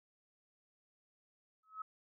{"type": "tone with exponential growth", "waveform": "sine", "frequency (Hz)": 1285, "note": "E6", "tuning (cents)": -45, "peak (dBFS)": -37, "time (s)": [1.63, 1.82], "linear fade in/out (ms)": 5, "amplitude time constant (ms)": 40, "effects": []}